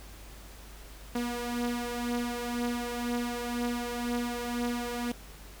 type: beating tone pair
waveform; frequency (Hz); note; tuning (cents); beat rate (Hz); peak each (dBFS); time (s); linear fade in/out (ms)
sawtooth; 240 / 242; B3 / B3; -49 / -35; 2; -28 / -32; 1.15-5.12; 5
effects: added 50 Hz sine -47 dBFS peak until 5.6 s + pink hiss -51 dBFS RMS until 5.6 s